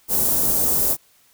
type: band-stop noise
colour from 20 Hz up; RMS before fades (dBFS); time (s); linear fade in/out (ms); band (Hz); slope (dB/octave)
white; -19; 0.08-0.97; 50; 600 to 10000; 12
effects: white hiss -57 dBFS RMS until 1.33 s